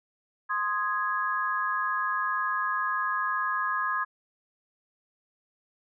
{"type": "chord", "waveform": "sine", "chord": "Ab major", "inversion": "first", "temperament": "equal", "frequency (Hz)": [1046.5, 1244.5, 1661.2], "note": ["C6", "Eb6", "Ab6"], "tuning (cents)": [0, 0, 0], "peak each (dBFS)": -30, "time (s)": [0.49, 4.05], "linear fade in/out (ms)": 20, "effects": []}